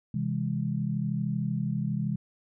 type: chord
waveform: sine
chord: C augmented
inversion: none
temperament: just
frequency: 130.81 / 163.52 / 204.4 Hz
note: C3 / E3 / G#3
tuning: 0 / -14 / -27 cents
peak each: -31 dBFS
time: 0.14-2.16 s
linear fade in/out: 5 ms
effects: none